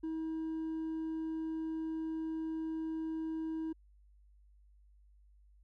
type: tone with hard clipping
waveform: sine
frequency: 320 Hz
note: D#4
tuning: 49 cents sharp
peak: -36 dBFS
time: 0.03-3.73 s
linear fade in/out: 10 ms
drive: 2 dB
effects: added 50 Hz sine -60 dBFS peak until 5.63 s